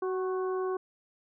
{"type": "harmonic tone with a mistuned harmonic", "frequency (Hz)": 374.2, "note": "F#4", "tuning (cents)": 20, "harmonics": [1, 2, 3, 4], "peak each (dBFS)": [-29, -41, -38, -48], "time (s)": [0.02, 0.77], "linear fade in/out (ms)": 5, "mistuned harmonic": 3, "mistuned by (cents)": -35, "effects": []}